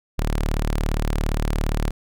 sawtooth tone, 37.36 Hz, D1, 30 cents sharp, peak -16 dBFS, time 0.18-1.91 s, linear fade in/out 10 ms, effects none

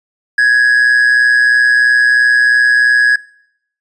triangle tone with amplitude modulation, 1669 Hz, G#6, 8 cents sharp, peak -3 dBFS, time 0.38-3.16 s, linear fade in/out 5 ms, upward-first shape sine, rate 123 Hz, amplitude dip 50%, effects noise-tail reverb RT60 0.7 s tail -23 dB re dry + resampled to 24000 Hz

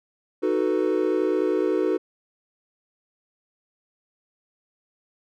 triangle chord, B dominant seventh, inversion first, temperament equal, 311.1 / 370 / 440 / 493.9 Hz, D#4 / F#4 / A4 / B4, 0 / 0 / 0 / 0 cents, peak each -24 / -22 / -24 / -26 dBFS, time 0.42-1.98 s, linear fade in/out 20 ms, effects none

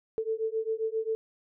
sine beating tone pair, 440 / 447.5 Hz, A4 / A4, 0 / +29 cents, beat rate 7.5 Hz, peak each -31 dBFS, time 0.18-1.15 s, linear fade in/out 0 ms, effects none

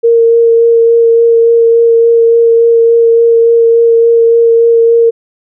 sine tone with vibrato, 462.3 Hz, A#4, 14 cents flat, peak -3 dBFS, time 0.03-5.11 s, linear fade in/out 20 ms, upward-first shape sine, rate 3.5 Hz, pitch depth 11 cents each way, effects none

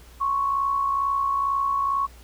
sine tone pair together, 1046.5 / 1108.7 Hz, C6 / C#6, 0 / 0 cents, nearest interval minor second, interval 100 cents, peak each -31 / -21 dBFS, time 0.2-2.07 s, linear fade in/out 20 ms, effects added 60 Hz sine -46 dBFS peak until 2.23 s + pink hiss -52 dBFS RMS until 2.23 s

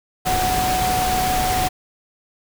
sine tone in noise, 740 Hz, F#5, in tune, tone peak -19 dBFS, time 0.25-1.69 s, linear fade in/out 20 ms, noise pink, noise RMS -23 dBFS, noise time 0.25-1.69 s, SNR +1 dB, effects none

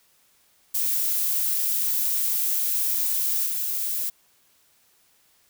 violet noise with level steps, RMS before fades -24 / -27 dBFS, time 0.74-4.1 s, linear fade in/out 10 ms, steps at 3.46 s, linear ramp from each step 5 ms, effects white hiss -62 dBFS RMS until 5.49 s

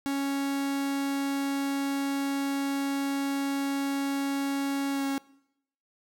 45% pulse tone with pitch glide, 277.2 to 274.6 Hz, C#4 to C#4, 0 to -16 cents, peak -27 dBFS, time 0.06-5.18 s, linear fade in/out 0 ms, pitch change -16 cents, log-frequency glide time 4.92-5.04 s, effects noise-tail reverb RT60 0.8 s tail -22 dB re dry

